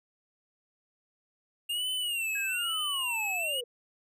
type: tone with vibrato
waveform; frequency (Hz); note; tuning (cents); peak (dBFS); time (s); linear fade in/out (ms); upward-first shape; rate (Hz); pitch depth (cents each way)
square; 2794; F7; 0; -30; 1.69-3.61; 10; sine; 1.1; 140
type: linear sweep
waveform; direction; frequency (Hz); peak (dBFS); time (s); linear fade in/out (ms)
sine; down; 1659 to 466.2; -37; 2.35-3.64; 5
effects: none